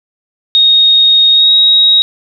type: tone with pitch glide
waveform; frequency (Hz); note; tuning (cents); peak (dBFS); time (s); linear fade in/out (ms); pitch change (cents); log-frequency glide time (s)
sine; 3729 to 3794; A#7 to A#7; 0 to +30; -4; 0.55-2.02; 0; +30; 1.32-1.52
effects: none